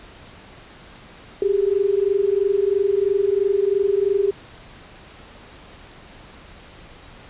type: tone pair together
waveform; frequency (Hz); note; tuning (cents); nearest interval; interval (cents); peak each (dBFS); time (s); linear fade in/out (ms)
sine; 386.2 / 409.2; G4 / G#4; -26 / -26; minor second; 100; -19; 1.42-4.31; 2
effects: pink hiss -44 dBFS RMS until 7.29 s + resampled to 8000 Hz